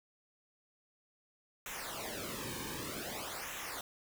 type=noise with flanger; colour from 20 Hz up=pink; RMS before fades=-42 dBFS; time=1.66-3.81 s; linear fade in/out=2 ms; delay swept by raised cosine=0.21 to 1.51 ms; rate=0.53 Hz; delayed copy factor=-0.8; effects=none